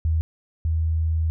sine tone pair in turn, 80 / 80.41 Hz, D#2 / E2, +49 / -42 cents, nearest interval unison, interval 9 cents, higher second, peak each -18 / -19 dBFS, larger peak first, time 0.05-0.21 / 0.65-1.3 s, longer second, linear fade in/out 0 ms, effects none

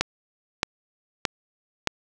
click train, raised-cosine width 0.2 ms, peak -3 dBFS, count 4, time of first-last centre 0.01-1.873 s, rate 1.61 Hz, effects none

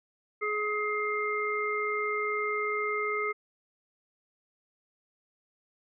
harmonic tone, 421.2 Hz, G#4, 24 cents sharp, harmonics 1 / 3 / 5, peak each -32 / -32 / -32 dBFS, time 0.41-3.33 s, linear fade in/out 20 ms, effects none

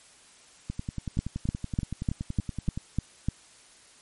two click trains, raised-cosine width 5 ms, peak -19 / -13 dBFS, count 23 / 8, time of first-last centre 0.7-2.775 / 1.19-3.286 s, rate 10.6 / 3.34 Hz, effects white hiss -55 dBFS RMS until 4.01 s + MP3 48 kbps

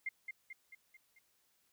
sine tone with echo, 2100 Hz, C7, 6 cents sharp, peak -35 dBFS, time 0.06-0.09 s, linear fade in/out 5 ms, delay 220 ms, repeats 5, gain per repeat -5 dB, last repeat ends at 1.19 s, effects white hiss -75 dBFS RMS until 1.72 s

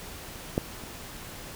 clicks, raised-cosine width 2 ms, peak -10 / -27 dBFS, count 2, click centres 0.579 / 0.837 s, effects pink hiss -42 dBFS RMS until 1.55 s

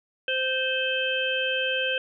harmonic tone, 520 Hz, C5, 11 cents flat, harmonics 1 / 3 / 5 / 6, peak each -29 / -29 / -29 / -29 dBFS, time 0.28-1.98 s, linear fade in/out 2 ms, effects none

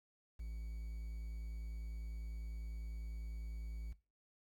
triangle tone with quantisation, 55 Hz, A1, in tune, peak -40 dBFS, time 0.39-3.93 s, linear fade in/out 10 ms, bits 11, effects noise-tail reverb RT60 0.3 s tail -17 dB re dry

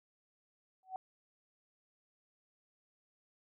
sine tone with exponential growth, 753 Hz, F#5, 30 cents sharp, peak -34 dBFS, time 0.83-0.96 s, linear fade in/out 1 ms, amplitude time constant 28 ms, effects none

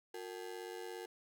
35% pulse ring-modulated tone, 410 Hz, G#4, 22 cents flat, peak -39 dBFS, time 0.14-1.06 s, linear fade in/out 5 ms, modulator 48.6 Hz, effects none

